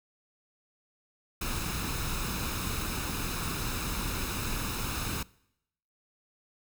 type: noise with comb filter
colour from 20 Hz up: pink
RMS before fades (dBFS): -33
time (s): 1.41-5.23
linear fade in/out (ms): 5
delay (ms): 0.77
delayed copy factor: +0.55
effects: noise-tail reverb RT60 0.8 s tail -23 dB re dry